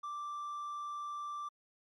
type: tone with hard clipping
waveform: triangle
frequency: 1174.7 Hz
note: D6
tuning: in tune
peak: -39 dBFS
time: 0.03-1.49 s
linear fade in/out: 10 ms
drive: 5 dB
effects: MP3 48 kbps